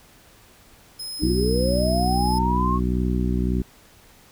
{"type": "tone", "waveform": "sawtooth", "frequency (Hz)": 5120, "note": "D#8", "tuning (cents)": 49, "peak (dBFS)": -28, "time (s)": [0.99, 2.39], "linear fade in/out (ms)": 10}
{"type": "linear sweep", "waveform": "sine", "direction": "up", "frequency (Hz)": [288.7, 1103], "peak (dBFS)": -22, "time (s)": [1.19, 2.8], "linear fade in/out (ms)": 50}
{"type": "harmonic tone", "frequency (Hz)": 61.74, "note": "B1", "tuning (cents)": 0, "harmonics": [1, 2, 3, 4, 5, 6], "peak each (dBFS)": [-23, -29, -25, -28, -32, -32], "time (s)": [1.22, 3.62], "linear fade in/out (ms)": 5}
{"effects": ["pink hiss -52 dBFS RMS until 4.31 s"]}